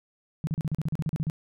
sine tone bursts, 156 Hz, D#3, 5 cents sharp, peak -24 dBFS, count 13, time 0.44-1.299 s, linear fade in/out 0 ms, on 31 ms, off 38 ms, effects none

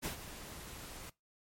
pink noise with ADSR envelope, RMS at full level -37 dBFS, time 0.02-1.1 s, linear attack 30 ms, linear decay 110 ms, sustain -11 dB, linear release 8 ms, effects noise-tail reverb RT60 0.2 s tail -22 dB re dry + MP3 64 kbps

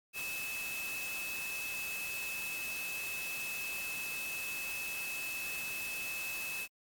sine tone in noise, 2600 Hz, E7, 24 cents flat, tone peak -38 dBFS, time 0.13-6.68 s, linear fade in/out 50 ms, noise white, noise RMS -43 dBFS, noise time 0.13-6.68 s, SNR +2 dB, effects Opus 48 kbps

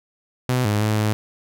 sawtooth tone with pitch steps, 126.3 / 104.6 / 107.5 / 106.8 Hz, B2 / G#2 / A2 / G#2, +39 / +13 / -40 / +49 cents, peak -14 dBFS, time 0.49-1.13 s, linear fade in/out 0 ms, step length 160 ms, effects none

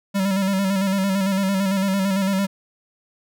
square tone with vibrato, 194.1 Hz, G3, 17 cents flat, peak -19 dBFS, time 0.14-2.47 s, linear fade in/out 20 ms, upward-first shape square, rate 8.9 Hz, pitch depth 41 cents each way, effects none

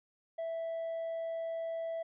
triangle tone, 659 Hz, E5, 1 cent flat, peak -32 dBFS, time 0.38-2.03 s, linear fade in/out 10 ms, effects tanh soft clip ceiling -29 dBFS + resampled to 8000 Hz

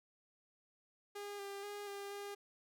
sawtooth tone with pitch steps, 407.6 / 398.4 / 409.9 / 400.6 / 404.5 Hz, G#4 / G4 / G#4 / G4 / G#4, -32 / +28 / -23 / +38 / -46 cents, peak -40 dBFS, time 1.15-2.35 s, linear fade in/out 10 ms, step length 240 ms, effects none

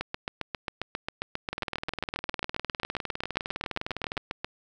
two click trains, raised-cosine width 0.3 ms, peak -14 / -15 dBFS, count 34 / 53, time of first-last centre 0.01-4.445 / 1.53-4.17 s, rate 7.44 / 19.7 Hz, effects none

